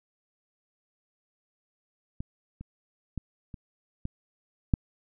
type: clicks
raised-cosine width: 5 ms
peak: -22 / -28 / -20 / -28 / -20 / -9 dBFS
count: 6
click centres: 2.205 / 2.61 / 3.177 / 3.542 / 4.054 / 4.738 s
effects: none